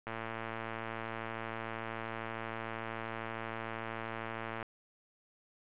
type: click train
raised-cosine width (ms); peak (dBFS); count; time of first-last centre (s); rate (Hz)
0.5; -24; 516; 0.07-4.628; 113
effects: resampled to 8000 Hz + 9-bit